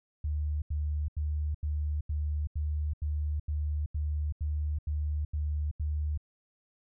sine tone bursts, 75 Hz, D2, 37 cents sharp, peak -28 dBFS, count 13, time 0.24-6.176 s, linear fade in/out 5 ms, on 380 ms, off 83 ms, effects none

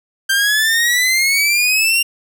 sawtooth exponential sweep, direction up, 1568 to 2794 Hz, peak -9 dBFS, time 0.29-2.03 s, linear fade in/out 10 ms, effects none

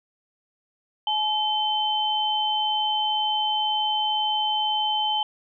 sine tone pair together, 854 / 3079 Hz, G#5 / G7, +48 / -32 cents, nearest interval octave + minor seventh, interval 2220 cents, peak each -24 dBFS, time 1.07-5.23 s, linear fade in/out 2 ms, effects none

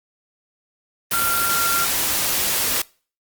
sine tone in noise, 1379 Hz, F6, 22 cents flat, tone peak -20 dBFS, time 1.13-1.85 s, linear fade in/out 5 ms, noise white, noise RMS -21 dBFS, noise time 1.11-2.82 s, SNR -2 dB, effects noise-tail reverb RT60 0.4 s tail -24 dB re dry + Opus 32 kbps

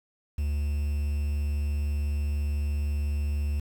triangle tone with quantisation, 73 Hz, D2, 10 cents flat, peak -23 dBFS, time 0.38-3.6 s, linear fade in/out 5 ms, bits 8, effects none

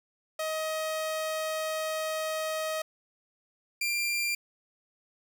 sawtooth tone pair in turn, 630 / 2379 Hz, D#5 / D7, +21 / +22 cents, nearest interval octave + major seventh, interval 2301 cents, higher second, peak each -26 / -24 dBFS, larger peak second, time 0.39-2.82 / 3.81-4.35 s, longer first, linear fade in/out 5 ms, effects none

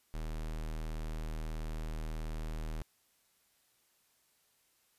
square tone, 39.24 Hz, D#1, 15 cents sharp, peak -37 dBFS, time 0.14-2.82 s, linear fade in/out 0 ms, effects white hiss -72 dBFS RMS until 4.98 s + resampled to 32000 Hz

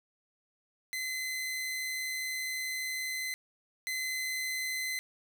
sawtooth tone pair in turn, 2043 / 2043 Hz, C7 / C7, -42 / -42 cents, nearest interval unison, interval 0 cents, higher neither, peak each -30 / -29 dBFS, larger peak second, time 0.93-3.34 / 3.87-4.99 s, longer first, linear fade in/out 0 ms, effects none

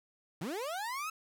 30% pulse linear sweep, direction up, 138.59 to 1318.5 Hz, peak -33 dBFS, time 0.41-1.1 s, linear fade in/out 5 ms, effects none

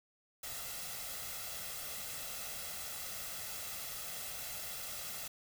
white noise with comb filter, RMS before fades -43 dBFS, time 0.43-5.28 s, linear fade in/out 5 ms, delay 1.5 ms, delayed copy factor +0.6, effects none

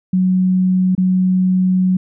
sine tone with dropouts, 185 Hz, F#3, in tune, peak -11 dBFS, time 0.13-1.97 s, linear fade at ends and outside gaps 5 ms, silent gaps 0.951-0.978 s, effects none

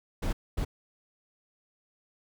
brown noise bursts at uneven times, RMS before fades -29 dBFS, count 2, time 0.22-0.33 / 0.57-0.65 s, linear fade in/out 10 ms, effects none

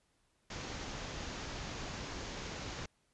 pink low-pass noise, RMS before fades -43 dBFS, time 0.5-2.86 s, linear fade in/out 5 ms, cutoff 7100 Hz, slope 96 dB/octave, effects pink hiss -75 dBFS RMS until 3.13 s + resampled to 24000 Hz

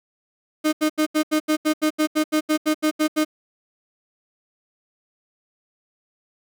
35% pulse tone bursts, 308 Hz, D#4, 17 cents flat, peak -15 dBFS, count 16, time 0.64-3.249 s, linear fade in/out 20 ms, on 89 ms, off 79 ms, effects none

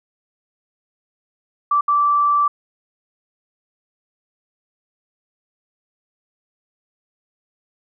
sine tone bursts at uneven times, 1165 Hz, D6, 14 cents flat, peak -13 dBFS, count 2, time 1.71-1.81 / 1.88-2.48 s, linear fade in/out 5 ms, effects none

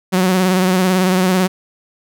sawtooth tone with vibrato, 185 Hz, F#3, in tune, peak -8 dBFS, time 0.12-1.48 s, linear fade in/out 20 ms, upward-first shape sine, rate 18 Hz, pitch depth 43 cents each way, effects none

